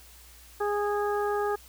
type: harmonic tone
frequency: 412.2 Hz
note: G#4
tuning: 13 cents flat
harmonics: 1 / 2 / 3 / 4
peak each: -27 / -31 / -34 / -38 dBFS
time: 0.6-1.56 s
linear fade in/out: 10 ms
effects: added 60 Hz sine -53 dBFS peak until 1.68 s + white hiss -53 dBFS RMS until 1.68 s